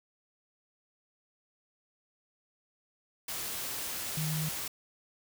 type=tone in noise; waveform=sine; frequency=155.56 Hz; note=D#3; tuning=in tune; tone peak=-31 dBFS; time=4.17-4.49 s; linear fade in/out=5 ms; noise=white; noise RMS=-37 dBFS; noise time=3.28-4.68 s; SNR=+3 dB; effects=none